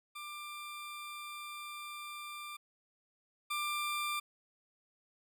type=tone pair in turn; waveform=20% pulse; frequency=1188 / 1188 Hz; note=D6 / D6; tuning=+20 / +20 cents; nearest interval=unison; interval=0 cents; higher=neither; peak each=-38 / -29 dBFS; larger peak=second; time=0.15-2.57 / 3.5-4.2 s; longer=first; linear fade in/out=10 ms; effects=none